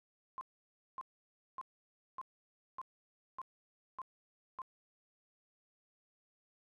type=tone bursts; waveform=sine; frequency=1051 Hz; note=C6; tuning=7 cents sharp; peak=-40 dBFS; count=8; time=0.38-4.618 s; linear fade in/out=0 ms; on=31 ms; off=570 ms; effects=none